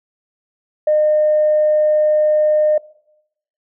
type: tone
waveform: sine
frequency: 609 Hz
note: D#5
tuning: 37 cents flat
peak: -10 dBFS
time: 0.87-2.78 s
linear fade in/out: 5 ms
effects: noise-tail reverb RT60 0.8 s tail -22 dB re dry + tanh soft clip ceiling -6 dBFS